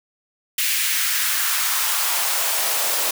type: noise with high-pass filter sweep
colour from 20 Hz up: white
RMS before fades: -21 dBFS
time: 0.58-3.11 s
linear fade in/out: 5 ms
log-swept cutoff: 2300 to 490 Hz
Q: 1.7
effects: none